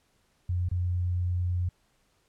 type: tone with dropouts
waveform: sine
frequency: 89.1 Hz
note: F2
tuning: 35 cents sharp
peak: -25 dBFS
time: 0.49-1.69 s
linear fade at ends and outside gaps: 5 ms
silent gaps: 0.688-0.713 s
effects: pink hiss -69 dBFS RMS until 2.28 s + low-pass 11000 Hz 12 dB/octave